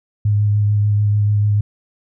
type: tone with vibrato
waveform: sine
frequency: 103.9 Hz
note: G#2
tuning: 1 cent sharp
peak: -12 dBFS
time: 0.25-1.61 s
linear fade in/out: 5 ms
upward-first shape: sine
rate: 6.8 Hz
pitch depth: 16 cents each way
effects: none